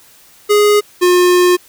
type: tone pair in turn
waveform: square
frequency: 415.3 / 358 Hz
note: G#4 / F4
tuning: 0 / +43 cents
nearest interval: minor third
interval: 257 cents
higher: first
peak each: -8 dBFS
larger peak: neither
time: 0.49-0.81 / 1.01-1.57 s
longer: second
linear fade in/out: 20 ms
effects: white hiss -45 dBFS RMS until 1.68 s